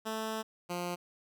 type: tone pair in turn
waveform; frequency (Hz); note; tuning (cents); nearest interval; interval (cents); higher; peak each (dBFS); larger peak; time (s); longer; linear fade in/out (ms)
10% pulse; 220 / 176.16; A3 / F3; 0 / +15; major third; 385; first; -26; neither; 0.05-0.43 / 0.69-0.96; first; 20
effects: none